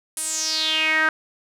sawtooth tone with band-pass filter sweep, 314.7 Hz, D#4, 20 cents sharp, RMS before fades -22 dBFS, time 0.17-1.09 s, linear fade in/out 2 ms, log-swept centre 10000 to 1500 Hz, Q 5.7, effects none

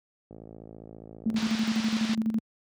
click train, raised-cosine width 2 ms, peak -31 dBFS, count 66, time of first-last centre 0.31-1.494 s, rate 54.9 Hz
sine tone with tremolo, 221.4 Hz, A3, 11 cents sharp, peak -22 dBFS, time 1.26-2.39 s, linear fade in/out 2 ms, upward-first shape square, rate 12 Hz, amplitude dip 65%
white band-pass noise, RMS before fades -37 dBFS, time 1.36-2.15 s, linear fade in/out 2 ms, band 560 to 5100 Hz, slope 24 dB/octave
effects high-pass 80 Hz 12 dB/octave

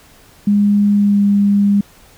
sine tone with pitch glide, 204.5 to 202 Hz, G#3 to G#3, -26 to -48 cents, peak -9 dBFS, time 0.47-1.81 s, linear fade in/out 5 ms, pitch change -22 cents, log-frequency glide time 0.93-1.23 s, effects pink hiss -46 dBFS RMS until 2.17 s

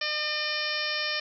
harmonic tone, 604 Hz, D5, 48 cents sharp, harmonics 1 / 2 / 3 / 4 / 5 / 6 / 7 / 8 / 9, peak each -38 / -39 / -33 / -34 / -36 / -39 / -38 / -36 / -35 dBFS, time 0.01-1.2 s, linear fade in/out 5 ms, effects none

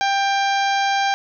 harmonic tone with a mistuned harmonic, 791 Hz, G5, 15 cents sharp, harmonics 1 / 2 / 3 / 4 / 5 / 6 / 7 / 8, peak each -18 / -24 / -28 / -30 / -32 / -34 / -35 / -36 dBFS, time 0.01-1.14 s, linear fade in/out 0 ms, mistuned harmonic 4, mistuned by +25 cents, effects none

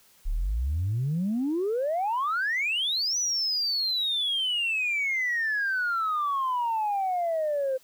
sine exponential two-way sweep, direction up then down, 32.75 to 6020 to 515 Hz, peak -23 dBFS, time 0.25-7.78 s, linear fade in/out 20 ms, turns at 3.18 s, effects tanh soft clip ceiling -21 dBFS + white hiss -59 dBFS RMS until 7.83 s

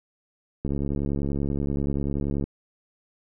click train, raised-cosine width 3 ms, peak -15 dBFS, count 127, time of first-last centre 0.65-2.44 s, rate 70.4 Hz, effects none

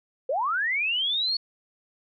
sine linear sweep, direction up, 479.6 to 4435 Hz, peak -23 dBFS, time 0.29-1.37 s, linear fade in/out 5 ms, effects none

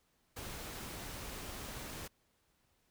pink noise, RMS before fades -45 dBFS, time 0.36-2.08 s, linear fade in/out 10 ms, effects pink hiss -75 dBFS RMS until 2.9 s

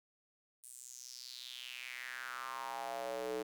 square tone with high-pass filter sweep, 62.6 Hz, B1, 24 cents sharp, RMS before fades -44 dBFS, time 0.63-3.43 s, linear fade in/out 10 ms, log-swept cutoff 9400 to 390 Hz, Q 4.5, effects none

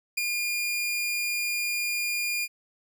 sawtooth tone with ADSR envelope, 2418 Hz, D7, 50 cents sharp, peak -19 dBFS, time 0.17-2.48 s, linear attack 10 ms, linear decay 11 ms, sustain -4 dB, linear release 45 ms, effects none

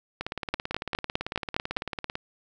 two click trains, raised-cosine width 0.3 ms, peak -15 / -9 dBFS, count 36 / 7, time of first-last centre 0.21-2.154 / 0.54-1.77 s, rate 18 / 4.88 Hz, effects none

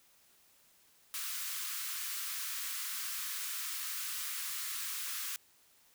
white high-pass noise, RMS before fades -39 dBFS, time 1.14-5.36 s, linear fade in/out 0 ms, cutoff 1100 Hz, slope 48 dB/octave, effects white hiss -66 dBFS RMS until 5.94 s

